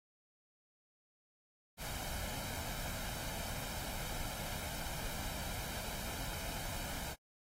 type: noise with comb filter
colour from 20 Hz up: pink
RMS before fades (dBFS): -42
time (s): 1.77-7.16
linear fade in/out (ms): 50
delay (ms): 1.3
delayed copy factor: +0.55
effects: AAC 48 kbps